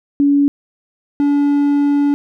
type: tone pair in turn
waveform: sine / triangle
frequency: 284.1 / 286.6 Hz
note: C#4 / D4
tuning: +43 / -42 cents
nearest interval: unison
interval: 15 cents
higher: second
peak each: -9 dBFS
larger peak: neither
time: 0.2-0.48 / 1.2-2.14 s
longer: second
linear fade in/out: 0 ms
effects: none